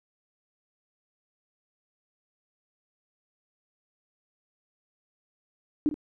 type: tone with echo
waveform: sine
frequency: 299.5 Hz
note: D4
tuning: 34 cents sharp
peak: -19 dBFS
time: 5.86-5.89 s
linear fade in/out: 0 ms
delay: 52 ms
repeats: 1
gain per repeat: -12 dB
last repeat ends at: 5.942 s
effects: none